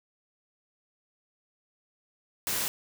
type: noise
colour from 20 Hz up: white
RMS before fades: -30 dBFS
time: 2.47-2.68 s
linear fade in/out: 0 ms
effects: none